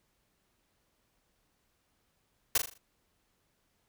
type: noise with echo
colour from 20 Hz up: white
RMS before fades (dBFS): -25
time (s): 2.55-2.58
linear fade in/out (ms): 5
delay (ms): 40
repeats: 5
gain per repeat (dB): -7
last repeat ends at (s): 2.78
effects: pink hiss -75 dBFS RMS until 3.88 s